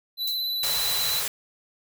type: tone with vibrato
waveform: square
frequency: 4000 Hz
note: B7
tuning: 21 cents sharp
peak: -26 dBFS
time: 0.17-1.23 s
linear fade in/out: 50 ms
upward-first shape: sine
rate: 17 Hz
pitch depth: 29 cents each way
type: noise with exponential decay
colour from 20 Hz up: violet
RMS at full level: -29 dBFS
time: 0.27-0.46 s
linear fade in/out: 5 ms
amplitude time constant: 41 ms
type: band-stop noise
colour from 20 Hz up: white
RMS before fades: -28 dBFS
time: 0.63-1.28 s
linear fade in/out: 2 ms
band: 200 to 390 Hz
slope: 96 dB/octave
effects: none